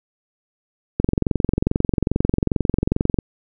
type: click train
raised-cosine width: 3 ms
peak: -4 dBFS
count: 50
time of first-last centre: 1-3.188 s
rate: 22.4 Hz
effects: none